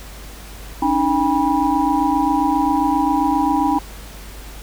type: tone cluster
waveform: sine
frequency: 281 / 308.5 / 805 / 975 Hz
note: C#4 / D#4 / G5 / B5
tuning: +24 / -15 / +46 / -23 cents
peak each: -20 dBFS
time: 0.82-3.79 s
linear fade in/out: 5 ms
effects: added 50 Hz sine -35 dBFS peak until 4.62 s + pink hiss -39 dBFS RMS until 4.62 s